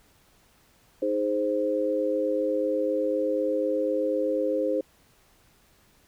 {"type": "chord", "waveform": "sine", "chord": "Ab major", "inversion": "second", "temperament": "equal", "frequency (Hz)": [311.1, 415.3, 523.3], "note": ["Eb4", "Ab4", "C5"], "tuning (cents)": [0, 0, 0], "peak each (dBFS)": [-29, -30, -25], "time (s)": [1.02, 4.81], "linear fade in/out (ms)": 5, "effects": ["pink hiss -61 dBFS RMS until 6.07 s"]}